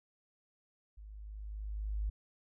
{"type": "tone with level ramp", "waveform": "sine", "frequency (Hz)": 52, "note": "G#1", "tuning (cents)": 3, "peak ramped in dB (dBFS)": [-48, -31], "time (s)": [0.97, 2.1], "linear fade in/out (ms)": 10, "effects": []}